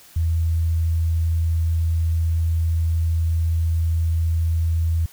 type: tone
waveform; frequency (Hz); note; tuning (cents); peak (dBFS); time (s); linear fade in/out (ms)
sine; 82.2; E2; -4; -17; 0.16-5.06; 5
effects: white hiss -48 dBFS RMS until 5.12 s